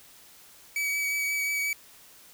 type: tone with vibrato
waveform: 45% pulse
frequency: 2278 Hz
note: C#7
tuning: 47 cents sharp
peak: -26 dBFS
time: 0.76-1.73 s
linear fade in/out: 2 ms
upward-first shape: triangle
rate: 5.6 Hz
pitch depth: 17 cents each way
effects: white hiss -53 dBFS RMS until 2.33 s